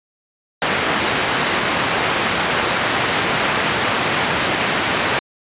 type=band-pass noise; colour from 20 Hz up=white; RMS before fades=-19 dBFS; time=0.62-5.19 s; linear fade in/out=0 ms; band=100 to 2300 Hz; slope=12 dB/octave; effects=resampled to 8000 Hz